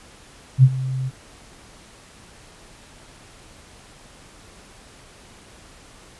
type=tone with ADSR envelope; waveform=sine; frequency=130.81 Hz; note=C3; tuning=in tune; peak=-5 dBFS; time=0.58-1.11 s; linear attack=53 ms; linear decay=54 ms; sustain=-17 dB; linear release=37 ms; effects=pink hiss -47 dBFS RMS until 6.19 s + resampled to 24000 Hz